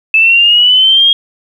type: linear sweep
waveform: sine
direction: up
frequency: 2612 to 3271 Hz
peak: -4 dBFS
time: 0.14-1.13 s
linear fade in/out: 2 ms
effects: 7-bit